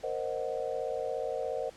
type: chord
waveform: sine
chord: C half-diminished seventh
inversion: third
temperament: equal with one note detuned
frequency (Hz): 466.2 / 523.3 / 617.2 / 740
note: Bb4 / C5 / Eb5 / Gb5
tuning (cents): 0 / 0 / -14 / 0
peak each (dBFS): -36 / -35 / -37 / -40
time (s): 0.03-1.7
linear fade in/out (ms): 10
effects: pink hiss -55 dBFS RMS until 1.76 s + low-pass 8000 Hz 12 dB/octave